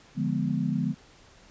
sine chord, D diminished seventh, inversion none, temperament equal, 146.83 / 174.61 / 207.7 / 246.9 Hz, D3 / F3 / Ab3 / Cb4, 0 / 0 / 0 / 0 cents, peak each -30 dBFS, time 0.15-0.95 s, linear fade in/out 50 ms, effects pink hiss -55 dBFS RMS until 1.5 s + resampled to 16000 Hz

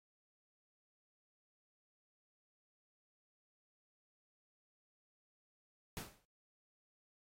pink noise with exponential decay, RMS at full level -42 dBFS, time 5.97-6.25 s, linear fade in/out 0 ms, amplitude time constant 59 ms, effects AAC 48 kbps

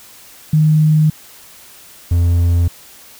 sine / triangle tone pair in turn, 154.4 / 85.96 Hz, D#3 / F2, -13 / -27 cents, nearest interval minor seventh, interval 1014 cents, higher first, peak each -8 dBFS, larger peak neither, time 0.53-1.1 / 2.11-2.68 s, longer neither, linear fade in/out 5 ms, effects white hiss -41 dBFS RMS until 3.19 s

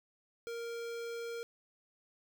square tone with notch filter, 466.2 Hz, A#4, in tune, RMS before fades -41 dBFS, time 0.47-1.43 s, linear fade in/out 0 ms, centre 11000 Hz, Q 1.3, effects none

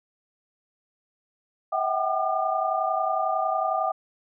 sine tone cluster, 646 / 747 / 778 / 1206 Hz, E5 / F#5 / G5 / D6, -35 / +16 / -13 / +46 cents, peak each -28 dBFS, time 1.72-3.92 s, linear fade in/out 10 ms, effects none

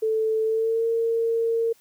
sine tone with pitch glide, 440 to 457.9 Hz, A4 to A#4, 0 to -31 cents, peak -20 dBFS, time 0.02-1.73 s, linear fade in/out 10 ms, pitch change +69 cents, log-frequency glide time 0.44-0.86 s, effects white hiss -59 dBFS RMS until 1.8 s

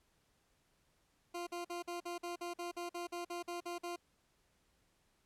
20% pulse tone bursts, 348.1 Hz, F4, 6 cents flat, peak -35 dBFS, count 15, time 1.34-3.962 s, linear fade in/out 10 ms, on 130 ms, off 48 ms, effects pink hiss -75 dBFS RMS until 5.25 s + low-pass 12000 Hz 12 dB/octave

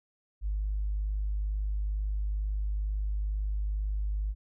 sine tone, 51.1 Hz, G#1, 27 cents flat, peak -27 dBFS, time 0.41-4.35 s, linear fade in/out 50 ms, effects tanh soft clip ceiling -23 dBFS

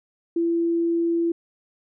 sine tone, 336.8 Hz, E4, 37 cents sharp, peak -19 dBFS, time 0.36-1.32 s, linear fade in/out 5 ms, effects none

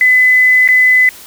sine tone with dropouts, 2012 Hz, B6, 32 cents sharp, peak -5 dBFS, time 0.01-1.09 s, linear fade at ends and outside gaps 1 ms, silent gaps 0.677-0.687 s, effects white hiss -35 dBFS RMS until 1.26 s

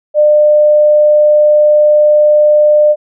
sine tone, 600 Hz, D5, 37 cents sharp, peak -4 dBFS, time 0.14-2.96 s, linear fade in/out 50 ms, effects none

